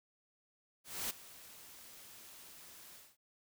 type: noise with ADSR envelope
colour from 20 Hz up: white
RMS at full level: -37 dBFS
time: 0.84-3.17 s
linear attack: 260 ms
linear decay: 13 ms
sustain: -18 dB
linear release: 220 ms
effects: none